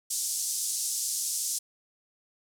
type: band-pass noise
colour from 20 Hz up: pink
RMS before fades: -31 dBFS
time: 0.1-1.59 s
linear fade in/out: 10 ms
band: 5700 to 11000 Hz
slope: 24 dB/octave
effects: none